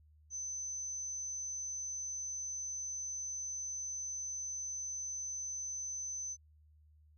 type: tone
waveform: sine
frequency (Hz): 6110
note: G8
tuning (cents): -45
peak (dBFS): -38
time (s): 0.3-6.37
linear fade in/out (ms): 50
effects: added 76 Hz sine -61 dBFS peak until 7.17 s